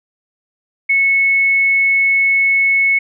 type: tone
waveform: sine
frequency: 2200 Hz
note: C#7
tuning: 14 cents flat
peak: -10 dBFS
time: 0.89-2.99 s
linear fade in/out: 10 ms
effects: none